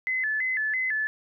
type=tone with vibrato; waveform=sine; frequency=1880 Hz; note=A#6; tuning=14 cents sharp; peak=-24 dBFS; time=0.07-1.07 s; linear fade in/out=0 ms; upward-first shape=square; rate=3 Hz; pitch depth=140 cents each way; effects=none